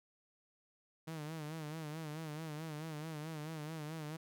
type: tone with vibrato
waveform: sawtooth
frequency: 155.56 Hz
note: D#3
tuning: in tune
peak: -38 dBFS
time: 1.07-4.17 s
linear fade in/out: 10 ms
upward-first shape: sine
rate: 4.6 Hz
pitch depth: 82 cents each way
effects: none